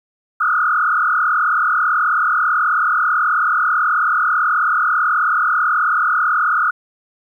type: tone with frequency modulation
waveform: sine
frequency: 1339 Hz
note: E6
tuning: 27 cents sharp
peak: -13 dBFS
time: 0.4-6.71 s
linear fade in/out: 10 ms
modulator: 38.4 Hz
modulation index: 3.4
effects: 9-bit